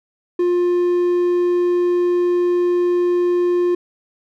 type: tone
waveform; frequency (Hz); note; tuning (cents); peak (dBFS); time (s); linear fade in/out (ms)
triangle; 353.2; F4; +20; -12; 0.39-3.75; 5
effects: none